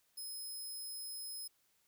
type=tone; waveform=10% pulse; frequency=5120 Hz; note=D#8; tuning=49 cents sharp; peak=-37 dBFS; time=0.17-1.48 s; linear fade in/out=10 ms; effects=white hiss -75 dBFS RMS until 1.87 s